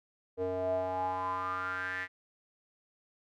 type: tone with band-pass filter sweep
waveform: square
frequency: 92.5 Hz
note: F#2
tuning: in tune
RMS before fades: -34 dBFS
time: 0.37-2.08 s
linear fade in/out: 50 ms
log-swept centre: 490 to 1900 Hz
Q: 7.8
effects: none